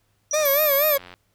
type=tone with exponential decay; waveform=sine; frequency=5820 Hz; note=F#8; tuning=29 cents flat; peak=-23 dBFS; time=0.31-0.91 s; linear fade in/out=1 ms; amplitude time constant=130 ms
type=tone with vibrato; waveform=40% pulse; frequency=583 Hz; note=D5; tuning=13 cents flat; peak=-18 dBFS; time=0.33-0.98 s; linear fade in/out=10 ms; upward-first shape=sine; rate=4.2 Hz; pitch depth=110 cents each way
type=click train; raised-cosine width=0.3 ms; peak=-25 dBFS; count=68; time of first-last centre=0.39-1.139 s; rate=89.4 Hz
type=tone; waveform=sine; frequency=13000 Hz; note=G#9; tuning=38 cents flat; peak=-20 dBFS; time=0.45-0.96 s; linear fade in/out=5 ms
effects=added 104 Hz sine -68 dBFS peak until 1.34 s + pink hiss -68 dBFS RMS until 1.34 s